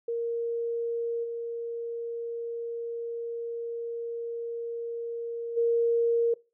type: tone with level steps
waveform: sine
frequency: 466.4 Hz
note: A#4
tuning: 1 cent sharp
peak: -27 / -31 / -21 dBFS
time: 0.08-6.34 s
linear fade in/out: 5 ms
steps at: 1.23 / 5.56 s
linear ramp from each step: 20 ms
effects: noise-tail reverb RT60 0.3 s tail -23 dB re dry